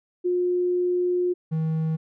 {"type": "tone pair in turn", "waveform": ["sine", "triangle"], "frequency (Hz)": [357.6, 159.29], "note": ["F4", "D#3"], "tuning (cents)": [41, 41], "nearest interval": "octave + major second", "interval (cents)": 1400, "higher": "first", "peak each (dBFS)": -20, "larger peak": "neither", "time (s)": [[0.24, 1.34], [1.51, 1.97]], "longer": "first", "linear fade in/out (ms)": 20, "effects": []}